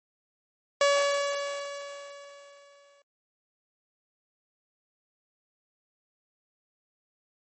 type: tone with exponential decay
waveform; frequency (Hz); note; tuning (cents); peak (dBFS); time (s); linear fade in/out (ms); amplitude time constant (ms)
sawtooth; 567; C#5; +39; -15; 0.81-3.02; 2; 480
effects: MP3 32 kbps